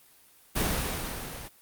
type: noise with level ramp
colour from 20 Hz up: pink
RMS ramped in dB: -26 to -41 dBFS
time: 0.55-1.49 s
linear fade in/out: 20 ms
effects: white hiss -58 dBFS RMS until 1.61 s + Opus 32 kbps